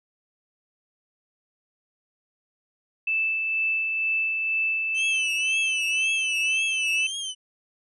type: tone with tremolo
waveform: sine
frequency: 2637 Hz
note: E7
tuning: in tune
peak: -21 dBFS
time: 3.07-7.07 s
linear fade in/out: 5 ms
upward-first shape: sine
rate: 2.1 Hz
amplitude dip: 30%
type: tone with vibrato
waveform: sawtooth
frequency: 3039 Hz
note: F#7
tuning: 46 cents sharp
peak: -26 dBFS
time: 4.94-7.35 s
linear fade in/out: 50 ms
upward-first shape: triangle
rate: 1.9 Hz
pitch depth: 140 cents each way
effects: resampled to 24000 Hz